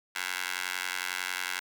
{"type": "tone with high-pass filter", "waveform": "15% pulse", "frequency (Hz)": 91, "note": "F#2", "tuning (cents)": -28, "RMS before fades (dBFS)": -34, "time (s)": [0.15, 1.6], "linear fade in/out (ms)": 10, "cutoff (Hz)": 1700, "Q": 1.5, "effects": []}